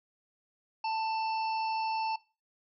harmonic tone, 887 Hz, A5, 14 cents sharp, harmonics 1 / 3 / 5 / 6, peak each -30 / -40 / -44 / -46 dBFS, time 0.84-2.16 s, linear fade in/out 5 ms, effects noise-tail reverb RT60 0.3 s tail -19 dB re dry

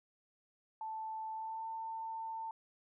sine tone with pitch glide, 880 to 896.4 Hz, A5 to A5, 0 to +32 cents, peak -39 dBFS, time 0.81-2.51 s, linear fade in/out 2 ms, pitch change +32 cents, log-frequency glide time 1.33-1.67 s, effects none

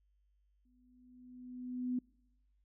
sine tone with exponential growth, 250 Hz, B3, 21 cents sharp, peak -31 dBFS, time 0.65-1.99 s, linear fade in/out 5 ms, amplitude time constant 290 ms, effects noise-tail reverb RT60 0.9 s tail -26 dB re dry + added 50 Hz sine -70 dBFS peak until 2.64 s

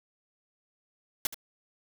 white noise with echo, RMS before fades -28 dBFS, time 1.25-1.27 s, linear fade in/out 2 ms, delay 74 ms, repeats 1, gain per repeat -13 dB, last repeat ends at 1.344 s, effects none

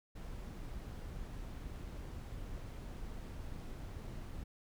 brown noise, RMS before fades -45 dBFS, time 0.15-4.44 s, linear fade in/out 10 ms, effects none

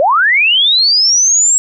sine linear sweep, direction up, 523.3 to 7700 Hz, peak -7 dBFS, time 0-1.58 s, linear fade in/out 0 ms, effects none

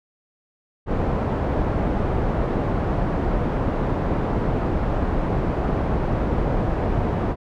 pink low-pass noise, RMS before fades -22 dBFS, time 0.86-7.36 s, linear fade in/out 50 ms, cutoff 850 Hz, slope 12 dB/octave, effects none

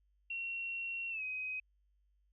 sine tone with pitch glide, 2732 to 2520 Hz, F7 to D#7, -39 to +21 cents, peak -37 dBFS, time 0.3-1.6 s, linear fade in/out 5 ms, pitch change -140 cents, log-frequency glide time 1.1-1.23 s, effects added 50 Hz sine -70 dBFS peak until 2.32 s

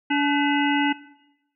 harmonic tone with a mistuned harmonic, 287.1 Hz, D4, 39 cents flat, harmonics 1 / 3 / 5 / 7 / 9 / 10, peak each -21 / -26 / -28 / -29 / -31 / -31 dBFS, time 0.1-0.93 s, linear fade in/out 10 ms, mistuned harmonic 5, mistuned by +91 cents, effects noise-tail reverb RT60 0.9 s tail -18 dB re dry

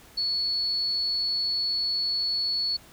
sine tone, 4408 Hz, C#8, 11 cents flat, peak -24 dBFS, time 0.17-2.77 s, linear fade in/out 10 ms, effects pink hiss -52 dBFS RMS until 2.92 s

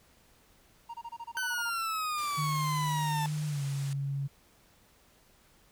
triangle tone bursts, 932.3 Hz, A#5, in tune, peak -36 dBFS, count 11, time 0.89-1.7 s, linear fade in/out 10 ms, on 50 ms, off 26 ms
40% pulse exponential sweep, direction down, 1531 to 880 Hz, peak -30 dBFS, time 1.37-3.26 s, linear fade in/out 0 ms
white low-pass noise, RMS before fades -48 dBFS, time 2.18-3.93 s, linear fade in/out 0 ms, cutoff 9800 Hz, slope 24 dB/octave
sine tone with pitch glide, 151.6 to 139.02 Hz, D#3 to C#3, -45 to +5 cents, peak -30 dBFS, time 2.37-4.28 s, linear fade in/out 20 ms, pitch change -150 cents, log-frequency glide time 3.46-3.63 s
effects pink hiss -63 dBFS RMS until 5.71 s

